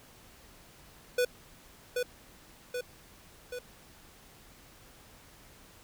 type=tone with echo; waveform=square; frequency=493.9 Hz; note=B4; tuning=in tune; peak=-25 dBFS; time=1.18-1.25 s; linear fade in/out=5 ms; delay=780 ms; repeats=3; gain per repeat=-4 dB; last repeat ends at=3.59 s; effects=pink hiss -56 dBFS RMS until 5.83 s